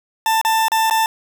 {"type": "tone with dropouts", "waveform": "40% pulse", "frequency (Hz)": 889, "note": "A5", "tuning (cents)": 18, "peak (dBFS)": -13, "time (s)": [0.26, 1.06], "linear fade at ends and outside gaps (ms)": 1, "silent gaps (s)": [[0.414, 0.449], [0.683, 0.718], [0.899, 0.909]], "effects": []}